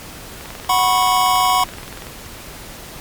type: click train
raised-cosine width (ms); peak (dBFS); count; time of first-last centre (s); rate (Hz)
0.3; -17; 36; 0.41-2.069; 21.1
type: chord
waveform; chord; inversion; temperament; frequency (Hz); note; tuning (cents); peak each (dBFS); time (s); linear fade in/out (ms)
square; F# suspended fourth; none; equal with one note detuned; 740 / 987.8 / 1094.7; F#5 / B5 / C#6; 0 / 0 / -22; -18; 0.69-1.64; 5
effects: pink hiss -35 dBFS RMS until 3 s + MP3 96 kbps